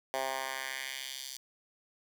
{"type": "tone with high-pass filter sweep", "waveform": "10% pulse", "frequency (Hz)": 133, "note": "C3", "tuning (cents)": 29, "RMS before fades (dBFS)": -38, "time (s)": [0.14, 1.37], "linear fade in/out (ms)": 0, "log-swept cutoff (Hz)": [640, 5000], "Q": 1.5, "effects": []}